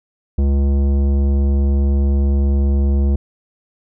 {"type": "tone with tanh clipping", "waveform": "sine", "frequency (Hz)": 69.6, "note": "C#2", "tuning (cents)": 8, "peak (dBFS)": -14, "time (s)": [0.38, 3.16], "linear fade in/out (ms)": 5, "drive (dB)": 14, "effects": []}